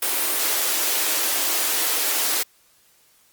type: high-pass noise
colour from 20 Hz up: white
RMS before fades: -22 dBFS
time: 0.02-2.43 s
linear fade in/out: 5 ms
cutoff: 270 Hz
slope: 96 dB/octave
effects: white hiss -58 dBFS RMS until 3.32 s + Opus 32 kbps